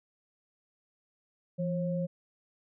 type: tone pair together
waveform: sine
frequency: 170.09 / 540 Hz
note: F3 / C#5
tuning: -45 / -45 cents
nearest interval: octave + minor sixth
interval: 2000 cents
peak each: -30 / -34 dBFS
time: 1.58-2.07 s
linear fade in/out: 20 ms
effects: none